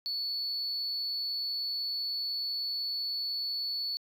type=tone with amplitude modulation; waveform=sine; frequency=4435 Hz; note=C#8; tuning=in tune; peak=-27 dBFS; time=0.06-3.97 s; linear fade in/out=0 ms; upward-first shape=sine; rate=236 Hz; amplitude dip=50%; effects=tanh soft clip ceiling -28 dBFS

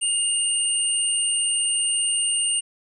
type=tone pair together; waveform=sine; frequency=2836 / 8885 Hz; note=F7 / C#9; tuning=+26 / +3 cents; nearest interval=octave + minor sixth; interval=1977 cents; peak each=-25 / -21 dBFS; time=0.01-2.61 s; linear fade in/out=20 ms; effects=none

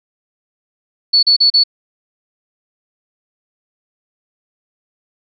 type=tone bursts; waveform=sine; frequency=4435 Hz; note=C#8; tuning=in tune; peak=-7 dBFS; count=4; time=1.13-1.638 s; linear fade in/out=10 ms; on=100 ms; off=36 ms; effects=none

